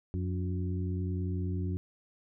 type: harmonic tone with a mistuned harmonic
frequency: 90.4 Hz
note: F#2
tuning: 40 cents flat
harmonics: 1 / 2 / 3 / 4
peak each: -31 / -37 / -41 / -43 dBFS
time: 0.14-1.77 s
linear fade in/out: 0 ms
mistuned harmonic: 3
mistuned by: +67 cents
effects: none